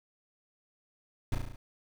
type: noise with echo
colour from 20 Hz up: brown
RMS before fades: -28 dBFS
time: 1.32-1.35 s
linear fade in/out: 2 ms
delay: 35 ms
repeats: 6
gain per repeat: -3 dB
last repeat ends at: 1.56 s
effects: none